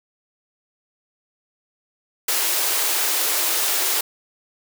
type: high-pass noise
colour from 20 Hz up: white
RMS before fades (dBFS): -21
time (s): 2.28-4.01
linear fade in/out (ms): 5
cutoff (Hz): 310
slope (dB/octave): 96
effects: none